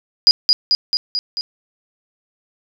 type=tone with echo; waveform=sine; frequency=4902 Hz; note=D#8; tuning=27 cents flat; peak=-5 dBFS; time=0.27-0.31 s; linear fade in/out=0 ms; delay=220 ms; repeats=5; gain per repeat=-3 dB; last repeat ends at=1.41 s; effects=none